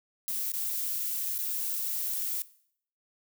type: noise with dropouts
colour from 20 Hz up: violet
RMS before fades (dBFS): -32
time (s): 0.28-2.42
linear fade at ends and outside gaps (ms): 0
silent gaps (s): 0.518-0.537 / 1.381-1.388
effects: noise-tail reverb RT60 0.6 s tail -18 dB re dry